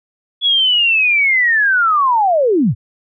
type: linear sweep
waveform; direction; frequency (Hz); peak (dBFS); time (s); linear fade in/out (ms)
sine; down; 3403 to 82.41; -10; 0.41-2.75; 50
effects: none